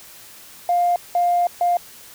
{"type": "tone bursts at uneven times", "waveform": "sine", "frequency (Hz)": 703, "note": "F5", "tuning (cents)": 11, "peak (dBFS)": -14, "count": 3, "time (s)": [[0.69, 0.96], [1.15, 1.47], [1.61, 1.77]], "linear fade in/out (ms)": 2, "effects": ["tanh soft clip ceiling -10 dBFS", "white hiss -43 dBFS RMS until 2.14 s"]}